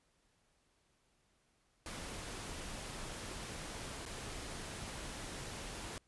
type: noise with dropouts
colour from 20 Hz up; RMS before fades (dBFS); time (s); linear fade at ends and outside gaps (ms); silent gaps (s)
pink; -45; 1.86-5.98; 1; 4.054-4.061
effects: pink hiss -75 dBFS RMS until 6.07 s + resampled to 24000 Hz